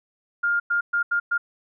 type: tone bursts at uneven times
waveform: sine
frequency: 1408 Hz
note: F6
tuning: 14 cents sharp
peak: -19 dBFS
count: 5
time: 0.43-0.6 / 0.7-0.81 / 0.93-1.03 / 1.11-1.2 / 1.31-1.38 s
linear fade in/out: 10 ms
effects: none